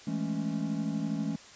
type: chord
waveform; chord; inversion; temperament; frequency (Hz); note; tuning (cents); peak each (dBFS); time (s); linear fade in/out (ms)
triangle; A major seventh; second; equal; 164.81 / 207.7 / 220 / 277.2; E3 / G#3 / A3 / C#4; 0 / 0 / 0 / 0; -33; 0.07-1.36; 5
effects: white hiss -51 dBFS RMS until 1.55 s + resampled to 16000 Hz